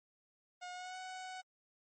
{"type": "tone with pitch glide", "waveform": "sawtooth", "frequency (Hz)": [720, 744.1], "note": ["F#5", "F#5"], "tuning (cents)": [-47, 10], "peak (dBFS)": -40, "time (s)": [0.61, 1.42], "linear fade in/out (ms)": 20, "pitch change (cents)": 57, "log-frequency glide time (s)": [0.71, 0.98], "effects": ["MP3 32 kbps"]}